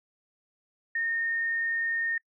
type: tone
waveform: sine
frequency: 1835 Hz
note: A#6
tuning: 28 cents flat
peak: -26 dBFS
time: 0.95-2.18 s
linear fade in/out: 5 ms
effects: noise-tail reverb RT60 0.1 s tail -26 dB re dry

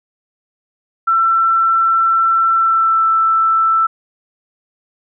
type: tone with pitch glide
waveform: sine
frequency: 1342 to 1326.6 Hz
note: E6 to E6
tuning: +31 to +11 cents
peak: -10 dBFS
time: 1.07-3.87 s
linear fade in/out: 10 ms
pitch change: -20 cents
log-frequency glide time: 2.54-3.06 s
effects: none

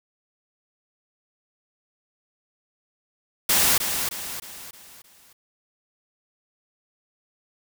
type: noise with echo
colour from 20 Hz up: white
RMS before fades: -19 dBFS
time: 3.49-3.78 s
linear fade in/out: 5 ms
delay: 310 ms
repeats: 5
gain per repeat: -7 dB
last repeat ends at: 5.33 s
effects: none

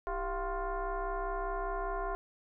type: tone with frequency modulation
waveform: sine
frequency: 327.5 Hz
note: E4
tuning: 11 cents flat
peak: -32 dBFS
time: 0.07-2.15 s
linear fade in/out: 0 ms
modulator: 360 Hz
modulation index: 2.6
effects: none

